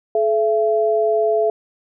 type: tone pair together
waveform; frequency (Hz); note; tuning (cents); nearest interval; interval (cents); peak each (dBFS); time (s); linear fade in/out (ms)
sine; 430 / 672.3; A4 / E5; -40 / +34; minor sixth; 774; -17; 0.15-1.5; 2
effects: none